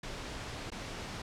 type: noise with dropouts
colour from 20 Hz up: pink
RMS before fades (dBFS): -41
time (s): 0.03-1.22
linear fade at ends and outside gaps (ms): 5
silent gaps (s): 0.703-0.717
effects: low-pass 6000 Hz 12 dB/octave